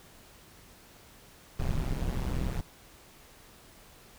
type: noise with amplitude modulation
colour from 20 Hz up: brown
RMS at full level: -27 dBFS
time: 1.59-2.61 s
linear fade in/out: 5 ms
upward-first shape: sine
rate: 129 Hz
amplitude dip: 85%
effects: pink hiss -55 dBFS RMS until 4.18 s